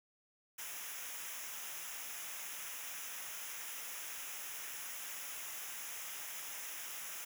white noise with comb filter, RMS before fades -45 dBFS, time 0.58-7.25 s, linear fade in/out 10 ms, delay 0.23 ms, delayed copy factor -0.75, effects none

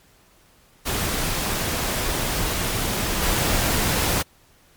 pink noise with level steps, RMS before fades -24 / -21 dBFS, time 0.85-4.23 s, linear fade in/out 20 ms, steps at 3.21 s, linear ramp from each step 20 ms, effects pink hiss -56 dBFS RMS until 4.76 s + MP3 96 kbps

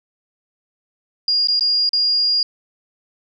sine tone with dropouts, 4838 Hz, D#8, 49 cents flat, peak -14 dBFS, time 1.28-2.43 s, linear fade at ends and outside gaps 2 ms, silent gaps 1.473-1.484 / 1.595-1.608 / 1.892-1.932 s, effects none

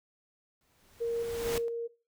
pink noise with exponential growth, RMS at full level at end -34 dBFS, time 0.61-1.58 s, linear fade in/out 1 ms, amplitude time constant 210 ms
sine tone with tremolo, 466 Hz, A#4, 1 cent flat, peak -28 dBFS, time 1-1.88 s, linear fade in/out 20 ms, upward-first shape square, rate 2.2 Hz, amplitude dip 35%
effects noise-tail reverb RT60 0.3 s tail -18 dB re dry

